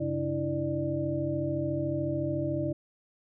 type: tone cluster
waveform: sine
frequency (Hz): 94.1 / 137.3 / 293.8 / 327.6 / 593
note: F#2 / C#3 / D4 / E4 / D5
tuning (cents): +30 / -16 / +1 / -11 / +17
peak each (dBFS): -39 / -33 / -36 / -32 / -33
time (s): 0-2.73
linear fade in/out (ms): 10
effects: none